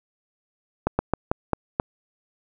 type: slowing click train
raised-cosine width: 1 ms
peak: -6 dBFS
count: 6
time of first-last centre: 0.87-1.799 s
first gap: 120 ms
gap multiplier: 1.22
effects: none